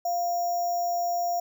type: tone with sample-and-hold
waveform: sine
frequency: 698.5 Hz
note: F5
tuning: in tune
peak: -24 dBFS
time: 0.05-1.4 s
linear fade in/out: 5 ms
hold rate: 6300 Hz
effects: none